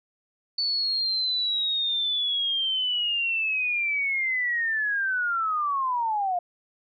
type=linear sweep; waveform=sine; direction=down; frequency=4494 to 693 Hz; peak=-23 dBFS; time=0.58-6.39 s; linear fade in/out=5 ms; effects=none